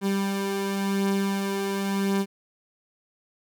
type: beating tone pair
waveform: 30% pulse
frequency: 196 / 196.93 Hz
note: G3 / G3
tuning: 0 / +8 cents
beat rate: 0.93 Hz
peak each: -29 / -22 dBFS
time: 0.01-2.26 s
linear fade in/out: 50 ms
effects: none